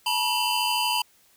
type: tone cluster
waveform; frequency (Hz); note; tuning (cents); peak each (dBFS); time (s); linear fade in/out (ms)
square; 873 / 966 / 2714 / 3029 / 4790; A5 / B5 / E7 / F#7 / D8; -14 / -39 / +50 / +40 / +33; -30 / -28 / -32 / -29 / -31; 0.06-1.02; 5
effects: white hiss -60 dBFS RMS until 1.36 s